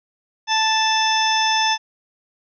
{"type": "harmonic tone", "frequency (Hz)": 880, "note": "A5", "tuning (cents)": 0, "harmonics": [1, 2, 3, 4, 6, 7], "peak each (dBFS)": [-19, -24, -26, -23, -24, -29], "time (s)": [0.47, 1.78], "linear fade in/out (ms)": 50, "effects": []}